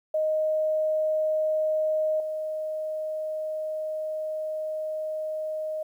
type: tone with level steps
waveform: sine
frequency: 622.3 Hz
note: D#5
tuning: in tune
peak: -22 / -28 dBFS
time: 0.14-5.83 s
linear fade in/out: 5 ms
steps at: 2.2 s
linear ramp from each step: 2 ms
effects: 10-bit